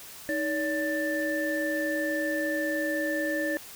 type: tone cluster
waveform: sine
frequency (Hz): 312.4 / 571 / 1772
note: D#4 / D5 / A6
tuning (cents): +7 / -49 / +12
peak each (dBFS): -30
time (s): 0.29-3.57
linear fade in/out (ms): 0
effects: tanh soft clip ceiling -17 dBFS + white hiss -45 dBFS RMS until 3.75 s

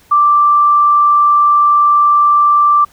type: tone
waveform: sine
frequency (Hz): 1174.7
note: D6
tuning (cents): 0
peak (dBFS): -6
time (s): 0.11-2.85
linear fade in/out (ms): 10
effects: pink hiss -48 dBFS RMS until 2.92 s

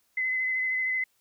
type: tone with vibrato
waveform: sine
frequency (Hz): 2036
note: C7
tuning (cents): -48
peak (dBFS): -25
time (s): 0.17-1.04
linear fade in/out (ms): 5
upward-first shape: sine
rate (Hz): 13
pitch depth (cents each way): 19
effects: white hiss -70 dBFS RMS until 1.2 s

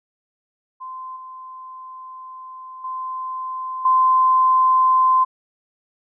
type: tone with level steps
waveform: sine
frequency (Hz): 1035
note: C6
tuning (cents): -19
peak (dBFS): -30 / -34 / -25 / -12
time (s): 0.8-5.25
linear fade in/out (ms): 20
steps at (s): 1.16 / 2.84 / 3.85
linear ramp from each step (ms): 5
effects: none

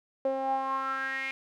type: tone with band-pass filter sweep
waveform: sawtooth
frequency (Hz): 267.2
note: C4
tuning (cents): +36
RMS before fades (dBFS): -31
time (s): 0.25-1.31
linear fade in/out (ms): 0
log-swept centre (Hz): 560 to 2300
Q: 7.5
effects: none

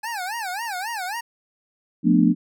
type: tone with vibrato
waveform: 25% pulse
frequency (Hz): 824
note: G#5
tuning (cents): -14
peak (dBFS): -23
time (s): 0.03-1.21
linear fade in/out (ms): 10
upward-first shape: sine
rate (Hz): 3.7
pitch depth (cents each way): 240
type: chord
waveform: sine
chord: B half-diminished seventh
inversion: second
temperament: just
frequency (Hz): 177.8 / 222.2 / 246.9 / 296.3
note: F3 / A3 / B3 / D4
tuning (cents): +31 / +17 / 0 / +15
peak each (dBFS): -19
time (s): 2.03-2.35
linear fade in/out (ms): 50
effects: none

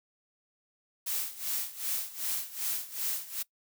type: noise with tremolo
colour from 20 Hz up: blue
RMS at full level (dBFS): -31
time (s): 1.06-3.43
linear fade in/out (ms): 10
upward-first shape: sine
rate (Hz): 2.6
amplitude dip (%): 85
effects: noise-tail reverb RT60 0.1 s tail -21 dB re dry

